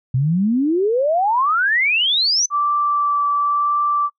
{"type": "exponential sweep", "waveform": "sine", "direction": "up", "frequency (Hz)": [123, 6180], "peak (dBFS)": -14, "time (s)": [0.14, 2.46], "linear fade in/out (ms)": 5}
{"type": "tone with vibrato", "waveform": "sine", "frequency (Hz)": 1165, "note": "D6", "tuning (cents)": -14, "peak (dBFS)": -15, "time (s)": [2.5, 4.1], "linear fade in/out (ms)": 50, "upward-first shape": "triangle", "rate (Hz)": 0.95, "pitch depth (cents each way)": 12}
{"effects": ["noise-tail reverb RT60 0.1 s tail -23 dB re dry"]}